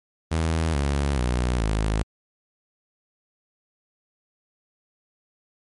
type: tone with pitch steps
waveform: sawtooth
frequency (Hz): 80.9 / 70.43 / 61.31 / 53.37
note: E2 / C#2 / B1 / G#1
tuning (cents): -32 / +28 / -12 / +48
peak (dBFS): -17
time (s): 0.31-2.03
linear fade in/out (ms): 10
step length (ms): 430
effects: MP3 48 kbps